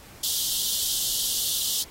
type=high-pass noise; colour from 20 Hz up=pink; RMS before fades=-27 dBFS; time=0.23-1.83 s; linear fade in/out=5 ms; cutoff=3000 Hz; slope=96 dB/octave; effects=pink hiss -48 dBFS RMS until 1.9 s + AAC 48 kbps